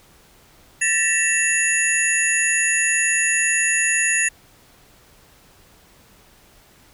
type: tone cluster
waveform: sine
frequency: 1771 / 1929 / 2681 / 6800 / 10490 Hz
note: A6 / B6 / E7 / G#8 / E9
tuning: +11 / -41 / +29 / +40 / -10 cents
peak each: -23 dBFS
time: 0.81-4.29 s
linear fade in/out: 10 ms
effects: pink hiss -52 dBFS RMS until 6.93 s